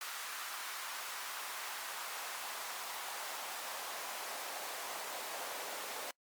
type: noise with high-pass filter sweep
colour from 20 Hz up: pink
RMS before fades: -43 dBFS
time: 0.01-6.11 s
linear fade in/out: 2 ms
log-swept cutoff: 1200 to 590 Hz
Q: 1.4
effects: noise-tail reverb RT60 0.1 s tail -25 dB re dry + Opus 48 kbps